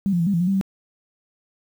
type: tone with pitch steps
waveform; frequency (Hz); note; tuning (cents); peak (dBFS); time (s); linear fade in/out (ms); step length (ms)
sine; 197.2 / 174 / 167.2 / 200.5 / 168.5 / 178.6 / 195.1 / 192.5; G3 / F3 / E3 / G3 / E3 / F3 / G3 / G3; +11 / -6 / +25 / +39 / +38 / +39 / -8 / -31; -17; 0.06-0.612; 0; 69
effects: 8-bit